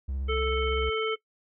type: tone with vibrato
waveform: triangle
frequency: 67 Hz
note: C2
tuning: 42 cents sharp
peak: -27 dBFS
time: 0.08-0.9 s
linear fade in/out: 10 ms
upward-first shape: sine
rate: 16 Hz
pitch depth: 69 cents each way
type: harmonic tone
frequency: 440 Hz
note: A4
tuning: in tune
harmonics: 1 / 3 / 5 / 7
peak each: -27 / -32 / -34 / -35 dBFS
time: 0.28-1.16 s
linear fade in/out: 20 ms
effects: noise-tail reverb RT60 0.1 s tail -20 dB re dry